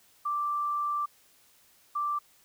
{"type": "tone pair in turn", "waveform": "sine", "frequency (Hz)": [1174.7, 1174.7], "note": ["D6", "D6"], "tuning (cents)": [0, 0], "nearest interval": "unison", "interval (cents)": 0, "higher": "neither", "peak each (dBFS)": -27, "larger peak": "neither", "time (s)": [[0.25, 1.06], [1.95, 2.19]], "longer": "first", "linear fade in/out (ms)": 10, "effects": ["white hiss -62 dBFS RMS until 2.44 s"]}